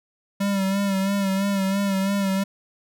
square tone with vibrato, 196 Hz, G3, in tune, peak -21 dBFS, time 0.4-2.44 s, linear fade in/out 10 ms, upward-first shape sine, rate 3 Hz, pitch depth 43 cents each way, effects none

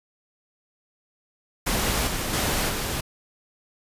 pink noise with level steps, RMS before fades -24 / -28 / -24 / -28 dBFS, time 1.66-3.01 s, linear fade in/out 10 ms, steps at 2.07 / 2.33 / 2.69 s, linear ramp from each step 5 ms, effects resampled to 32000 Hz

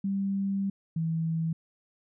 sine tone pair in turn, 196.4 / 162.81 Hz, G3 / E3, +4 / -21 cents, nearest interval minor third, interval 325 cents, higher first, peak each -26 dBFS, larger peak neither, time 0.04-0.7 / 0.96-1.53 s, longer first, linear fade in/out 5 ms, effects none

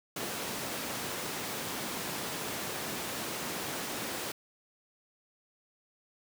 pink high-pass noise, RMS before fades -37 dBFS, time 0.16-4.32 s, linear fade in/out 5 ms, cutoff 180 Hz, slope 12 dB/octave, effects none

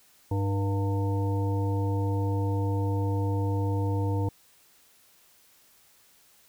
harmonic tone with a mistuned harmonic, 100 Hz, G2, 35 cents sharp, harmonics 1 / 3 / 5 / 7 / 9, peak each -25 / -33 / -35 / -44 / -37 dBFS, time 0.31-4.29 s, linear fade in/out 5 ms, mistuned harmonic 5, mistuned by -66 cents, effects white hiss -60 dBFS RMS until 6.48 s

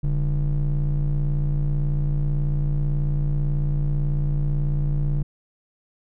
triangle ring-modulated tone, 86.4 Hz, F2, 18 cents flat, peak -14 dBFS, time 0.03-5.23 s, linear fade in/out 10 ms, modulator 57.3 Hz, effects none

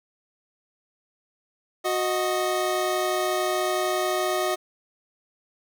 25% pulse tone pair together, 366.6 / 622.3 Hz, F#4 / D#5, -16 / 0 cents, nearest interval major sixth, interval 916 cents, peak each -22 dBFS, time 1.84-4.56 s, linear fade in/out 20 ms, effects none

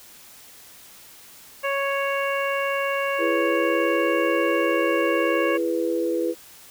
harmonic tone, 554.4 Hz, C#5, in tune, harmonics 1 / 2 / 3 / 4 / 5, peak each -25 / -28 / -30 / -31 / -32 dBFS, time 1.63-5.58 s, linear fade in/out 20 ms
sine chord, E major, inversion none, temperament equal with one note detuned, 334.8 / 415.3 / 493.9 Hz, E4 / G#4 / B4, +27 / 0 / 0 cents, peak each -24 / -29 / -25 dBFS, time 3.18-6.35 s, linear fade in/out 50 ms
effects white hiss -47 dBFS RMS until 6.7 s

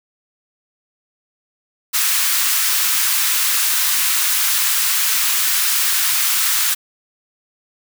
white high-pass noise, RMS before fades -17 dBFS, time 1.93-6.75 s, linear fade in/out 20 ms, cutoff 1100 Hz, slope 24 dB/octave, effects none

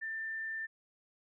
sine tone, 1785 Hz, A6, 24 cents sharp, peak -36 dBFS, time 0.01-0.67 s, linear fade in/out 20 ms, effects none

